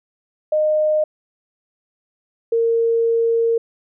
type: tone pair in turn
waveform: sine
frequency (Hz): 614 / 460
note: D#5 / A#4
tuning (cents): -23 / -23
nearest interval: perfect fourth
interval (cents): 500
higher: first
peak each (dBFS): -14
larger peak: neither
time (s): 0.52-1.04 / 2.52-3.58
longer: second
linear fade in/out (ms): 5
effects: none